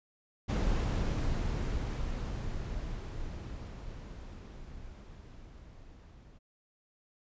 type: noise with level ramp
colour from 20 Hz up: brown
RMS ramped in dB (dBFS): -28 to -54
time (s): 0.48-6.39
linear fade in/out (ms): 20
effects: resampled to 16000 Hz